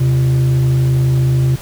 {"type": "tone with frequency modulation", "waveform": "sine", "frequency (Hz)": 130.81, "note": "C3", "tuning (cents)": 0, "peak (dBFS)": -8, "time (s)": [0, 1.56], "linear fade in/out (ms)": 10, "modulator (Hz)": 209, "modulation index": 0.31, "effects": ["tanh soft clip ceiling -8 dBFS", "pink hiss -34 dBFS RMS until 1.61 s"]}